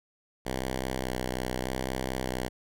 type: tone with vibrato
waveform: 5% pulse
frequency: 63.9 Hz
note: C2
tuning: 40 cents flat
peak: -19 dBFS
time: 0.45-2.49 s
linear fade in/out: 20 ms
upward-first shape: square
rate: 0.83 Hz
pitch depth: 20 cents each way
effects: none